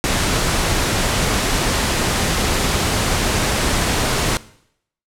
pink noise, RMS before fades -18 dBFS, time 0.04-4.37 s, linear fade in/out 0 ms, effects noise-tail reverb RT60 0.7 s tail -19 dB re dry + low-pass 10000 Hz 12 dB/octave

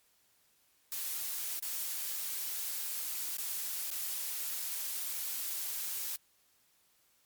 blue noise with dropouts, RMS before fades -37 dBFS, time 0.92-6.16 s, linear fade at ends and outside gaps 1 ms, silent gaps 1.593-1.625 / 3.369-3.382 / 3.904-3.913 s, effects white hiss -70 dBFS RMS until 7.25 s + MP3 96 kbps

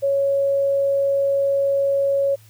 sine tone, 554.4 Hz, C#5, in tune, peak -16 dBFS, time 0.02-2.36 s, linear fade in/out 20 ms, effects added 109 Hz sine -47 dBFS peak until 2.49 s + white hiss -54 dBFS RMS until 2.49 s

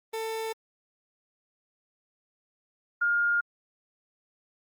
30% pulse / sine tone pair in turn, 445.5 / 1414.4 Hz, A4 / F6, +22 / +22 cents, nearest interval octave + minor sixth, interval 2000 cents, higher second, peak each -28 / -22 dBFS, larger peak second, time 0.13-0.53 / 3.01-3.41 s, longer neither, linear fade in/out 10 ms, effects Opus 32 kbps

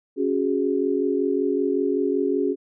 sine chord, C# suspended fourth, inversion none, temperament equal, 277.2 / 370 / 415.3 Hz, C#4 / F#4 / G#4, 0 / 0 / 0 cents, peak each -24 dBFS, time 0.16-2.56 s, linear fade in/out 50 ms, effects none

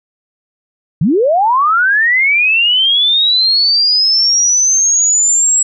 sine linear sweep, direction up, 130.81 to 7740 Hz, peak -8 dBFS, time 1.01-5.63 s, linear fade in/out 5 ms, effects none

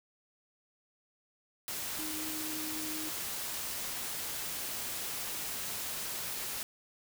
sine tone in noise, 311.1 Hz, D#4, in tune, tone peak -41 dBFS, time 1.99-3.09 s, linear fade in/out 0 ms, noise white, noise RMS -38 dBFS, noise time 1.68-6.63 s, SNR -6 dB, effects none

